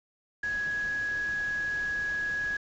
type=tone in noise; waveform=sine; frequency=1669 Hz; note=G#6; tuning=8 cents sharp; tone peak=-28 dBFS; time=0.43-2.57 s; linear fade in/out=5 ms; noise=pink; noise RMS=-45 dBFS; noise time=0.43-2.57 s; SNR=+14 dB; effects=resampled to 16000 Hz